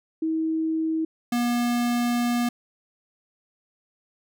sine / square tone pair in turn, 320.1 / 240.3 Hz, D#4 / B3, +49 / -47 cents, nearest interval perfect fourth, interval 496 cents, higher first, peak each -22 dBFS, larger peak neither, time 0.22-1.05 / 1.32-2.49 s, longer second, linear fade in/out 5 ms, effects none

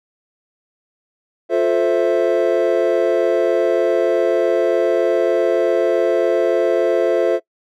triangle chord, F major seventh, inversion none, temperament equal with one note detuned, 352.7 / 440 / 523.3 / 659.3 Hz, F4 / A4 / C5 / E5, +17 / 0 / 0 / 0 cents, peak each -17 dBFS, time 1.49-7.4 s, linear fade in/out 50 ms, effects noise-tail reverb RT60 0.1 s tail -22 dB re dry

